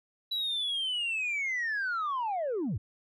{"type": "linear sweep", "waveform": "sine", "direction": "down", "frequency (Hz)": [3951, 74.7], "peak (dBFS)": -27, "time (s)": [0.31, 2.78], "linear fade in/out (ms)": 10, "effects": ["tanh soft clip ceiling -27 dBFS"]}